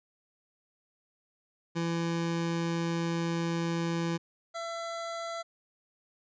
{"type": "tone pair in turn", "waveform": "25% pulse", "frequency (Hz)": [167.9, 671.6], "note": ["E3", "E5"], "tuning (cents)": [32, 32], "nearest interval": "2 octaves", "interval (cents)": 2400, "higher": "second", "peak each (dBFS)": [-25, -31], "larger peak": "first", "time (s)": [[1.75, 4.18], [4.54, 5.43]], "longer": "first", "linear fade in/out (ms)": 20, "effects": ["resampled to 16000 Hz"]}